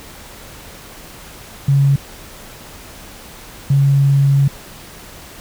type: tone bursts at uneven times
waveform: sine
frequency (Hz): 139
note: C#3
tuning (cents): +5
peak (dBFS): -9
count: 2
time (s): 1.68-1.96 / 3.7-4.48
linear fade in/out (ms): 5
effects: pink hiss -37 dBFS RMS until 5.4 s